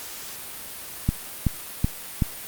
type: click train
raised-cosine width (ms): 5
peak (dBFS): -7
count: 4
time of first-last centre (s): 1.09-2.222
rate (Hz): 2.65
effects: white hiss -37 dBFS RMS until 2.47 s + Opus 48 kbps